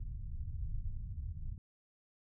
pink low-pass noise, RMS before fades -40 dBFS, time 0-1.58 s, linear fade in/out 2 ms, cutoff 110 Hz, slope 24 dB/octave, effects none

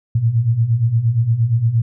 sine beating tone pair, 110 / 118.6 Hz, A2 / A#2, 0 / +30 cents, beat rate 8.6 Hz, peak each -19 / -14 dBFS, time 0.15-1.82 s, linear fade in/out 5 ms, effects none

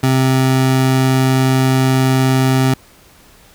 25% pulse tone, 131.3 Hz, C3, 6 cents sharp, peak -7 dBFS, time 0.03-2.74 s, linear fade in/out 5 ms, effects pink hiss -46 dBFS RMS until 3.54 s

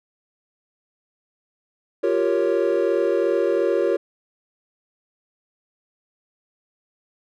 triangle chord, G half-diminished seventh, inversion third, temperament equal, 349.2 / 392 / 466.2 / 554.4 Hz, F4 / G4 / Bb4 / Db5, 0 / 0 / 0 / 0 cents, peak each -21 dBFS, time 2.03-3.97 s, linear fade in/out 10 ms, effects tanh soft clip ceiling -6 dBFS

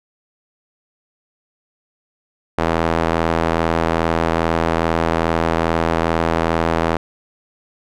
sawtooth tone with band-pass filter, 82.41 Hz, E2, in tune, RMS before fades -18 dBFS, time 2.58-6.97 s, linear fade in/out 5 ms, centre 800 Hz, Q 0.7, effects none

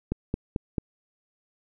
click train, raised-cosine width 3 ms, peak -13 dBFS, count 4, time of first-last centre 0.12-0.782 s, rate 4.53 Hz, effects none

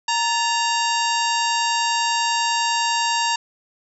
harmonic tone with a mistuned harmonic, 930 Hz, A#5, 4 cents flat, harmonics 1 / 2 / 3 / 4 / 5 / 6 / 7 / 8, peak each -21 / -28 / -26 / -30 / -28 / -32 / -33 / -30 dBFS, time 0.08-3.36 s, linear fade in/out 5 ms, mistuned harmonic 2, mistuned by -110 cents, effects none

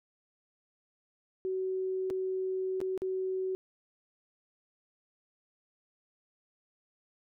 sine tone with dropouts, 376 Hz, F#4, 28 cents sharp, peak -30 dBFS, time 1.45-3.55 s, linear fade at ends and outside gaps 0 ms, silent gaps 2.101-2.107 / 2.804-2.814 / 2.977-3.019 s, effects none

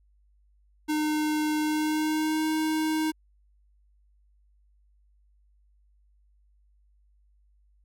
square tone with pitch glide, 305.2 to 313.2 Hz, D#4 to D#4, -33 to +11 cents, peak -25 dBFS, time 0.88-3.12 s, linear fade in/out 20 ms, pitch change +44 cents, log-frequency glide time 1.6-2.47 s, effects added 50 Hz sine -60 dBFS peak until 7.84 s

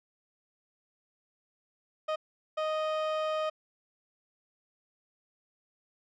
30% pulse tone bursts at uneven times, 622.3 Hz, D#5, in tune, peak -26 dBFS, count 2, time 2.08-2.16 / 2.57-3.5 s, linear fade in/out 10 ms, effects low-pass 3000 Hz 12 dB/octave

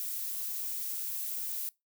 violet noise, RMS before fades -36 dBFS, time 0-1.69 s, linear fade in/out 0 ms, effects noise-tail reverb RT60 0.2 s tail -23 dB re dry

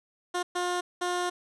15% pulse tone bursts at uneven times, 356.2 Hz, F4, 34 cents sharp, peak -21 dBFS, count 3, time 0.34-0.43 / 0.55-0.81 / 1.01-1.3 s, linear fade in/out 10 ms, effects resampled to 24000 Hz

